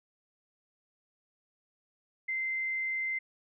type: tone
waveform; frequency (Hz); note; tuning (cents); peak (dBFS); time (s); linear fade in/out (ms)
sine; 2078; C7; -12; -30; 2.28-3.19; 10
effects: none